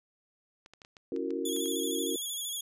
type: clicks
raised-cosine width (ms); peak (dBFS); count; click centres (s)
0.2; -33; 9; 0.661 / 0.736 / 0.818 / 0.849 / 0.968 / 1.163 / 1.306 / 1.564 / 1.658
type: chord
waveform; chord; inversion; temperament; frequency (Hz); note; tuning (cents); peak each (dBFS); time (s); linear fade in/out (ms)
sine; F# dominant seventh; second; just; 277.5 / 333 / 370 / 462.5; C#4 / E4 / F#4 / A#4; +2 / +18 / 0 / -14; -36; 1.12-2.16; 2
type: tone with vibrato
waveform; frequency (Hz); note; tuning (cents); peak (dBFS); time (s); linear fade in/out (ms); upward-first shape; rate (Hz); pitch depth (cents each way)
15% pulse; 3374; G#7; +27; -27; 1.45-2.61; 5; square; 13; 43
effects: resampled to 32000 Hz